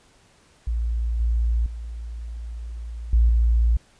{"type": "tone with level steps", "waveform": "sine", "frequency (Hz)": 57.5, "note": "A#1", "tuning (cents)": -23, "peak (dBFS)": [-21, -18, -30, -13, -15], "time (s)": [0.67, 3.77], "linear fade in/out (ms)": 5, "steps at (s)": [1.2, 1.66, 3.13, 3.29], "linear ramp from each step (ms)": 2, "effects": ["pink hiss -57 dBFS RMS until 3.99 s", "resampled to 22050 Hz"]}